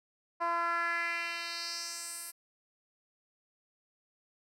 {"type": "tone with band-pass filter sweep", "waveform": "10% pulse", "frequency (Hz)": 339.9, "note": "F4", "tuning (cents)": -47, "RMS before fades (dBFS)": -35, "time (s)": [0.4, 2.32], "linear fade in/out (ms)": 20, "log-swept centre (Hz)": [900, 11000], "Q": 2.5, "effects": []}